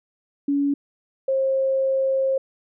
sine tone pair in turn, 283 / 534.2 Hz, C#4 / C5, +36 / +36 cents, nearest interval major seventh, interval 1100 cents, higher second, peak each -18 dBFS, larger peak neither, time 0.48-0.74 / 1.28-2.38 s, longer second, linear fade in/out 5 ms, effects none

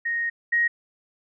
sine tone pair in turn, 1864.7 / 1880.9 Hz, A#6 / A#6, 0 / +15 cents, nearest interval unison, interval 15 cents, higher second, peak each -23 / -18 dBFS, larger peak second, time 0.05-0.3 / 0.52-0.68 s, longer first, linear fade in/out 10 ms, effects none

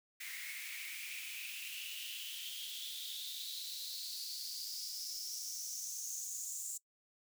white noise with high-pass filter sweep, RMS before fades -44 dBFS, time 0.2-6.78 s, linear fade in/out 10 ms, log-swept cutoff 2000 to 7300 Hz, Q 7, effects noise-tail reverb RT60 0.1 s tail -21 dB re dry

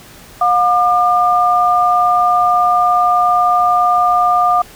sine tone pair together, 716 / 1201.8 Hz, F5 / D6, +43 / +40 cents, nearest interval major sixth, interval 897 cents, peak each -12 dBFS, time 0.41-4.62 s, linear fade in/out 5 ms, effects pink hiss -39 dBFS RMS until 4.75 s

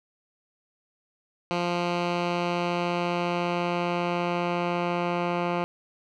10% pulse tone with low-pass filter sweep, 174.61 Hz, F3, in tune, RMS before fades -27 dBFS, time 1.51-5.64 s, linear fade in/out 0 ms, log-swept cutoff 3800 to 2200 Hz, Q 1.1, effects none

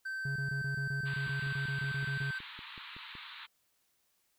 triangle tone, 1550 Hz, G6, 20 cents flat, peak -34 dBFS, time 0.05-2.39 s, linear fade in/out 10 ms
triangle tone bursts, 137.4 Hz, C#3, 15 cents flat, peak -32 dBFS, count 16, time 0.25-2.31 s, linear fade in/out 5 ms, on 110 ms, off 20 ms
white band-pass noise, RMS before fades -48 dBFS, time 1.05-3.47 s, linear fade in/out 20 ms, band 890 to 4100 Hz, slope 96 dB/octave
click train, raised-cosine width 3 ms, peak -39 dBFS, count 11, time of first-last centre 1.28-3.153 s, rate 5.34 Hz
effects white hiss -75 dBFS RMS until 4.38 s

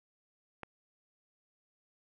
click, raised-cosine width 0.5 ms, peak -26 dBFS, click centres 0.633 s, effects none

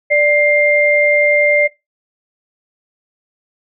sine tone pair together, 589.3 / 2100 Hz, D5 / C7, +6 / +6 cents, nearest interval octave + minor seventh, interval 2200 cents, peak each -12 dBFS, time 0.1-1.68 s, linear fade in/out 20 ms, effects noise-tail reverb RT60 0.2 s tail -20 dB re dry

